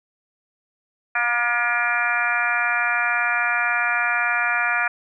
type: harmonic tone with a mistuned harmonic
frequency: 238.2 Hz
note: A#3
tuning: 38 cents sharp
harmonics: 3 / 4 / 5 / 6 / 7 / 8 / 9 / 10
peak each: -28 / -32 / -29 / -23 / -25 / -30 / -35 / -25 dBFS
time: 1.15-4.88 s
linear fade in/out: 5 ms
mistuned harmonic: 7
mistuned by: +36 cents
effects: none